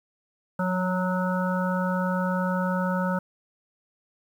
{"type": "harmonic tone with a mistuned harmonic", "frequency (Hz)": 184.3, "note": "F#3", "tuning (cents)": -7, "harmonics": [1, 3, 5, 7, 8], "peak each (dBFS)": [-25, -30, -32, -33, -34], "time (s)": [0.59, 3.19], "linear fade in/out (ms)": 5, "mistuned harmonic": 1, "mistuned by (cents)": -25, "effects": ["9-bit"]}